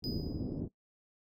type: low-pass noise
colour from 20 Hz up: white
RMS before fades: -37 dBFS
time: 0.02-0.69 s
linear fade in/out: 50 ms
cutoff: 350 Hz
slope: 24 dB/octave
type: tone with exponential decay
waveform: triangle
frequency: 4978 Hz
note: D#8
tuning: in tune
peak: -35 dBFS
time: 0.04-0.6 s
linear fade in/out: 0 ms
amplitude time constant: 120 ms
effects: noise-tail reverb RT60 0.1 s tail -19 dB re dry